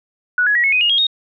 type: tone with pitch steps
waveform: sine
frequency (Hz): 1470 / 1678.9 / 1917.4 / 2190 / 2501 / 2856 / 3262 / 3726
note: F#6 / G#6 / A#6 / C#7 / D#7 / F7 / G#7 / A#7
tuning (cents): -12 / +18 / +48 / -22 / +8 / +38 / -32 / -2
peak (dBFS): -12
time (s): 0.38-1.068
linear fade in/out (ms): 2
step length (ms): 86
effects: none